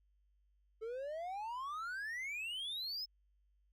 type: exponential sweep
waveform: triangle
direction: up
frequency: 431.8 to 5274 Hz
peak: -38 dBFS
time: 0.81-3.06 s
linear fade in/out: 20 ms
effects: added 50 Hz sine -70 dBFS peak until 3.72 s